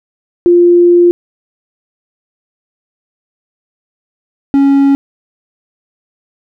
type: tone pair in turn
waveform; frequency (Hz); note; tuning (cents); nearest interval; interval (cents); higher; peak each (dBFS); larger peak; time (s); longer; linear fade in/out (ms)
sine / triangle; 349.1 / 277.1; F4 / C#4; -1 / -1; major third; 400; first; -3; neither; 0.46-1.11 / 4.54-4.95; first; 0
effects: none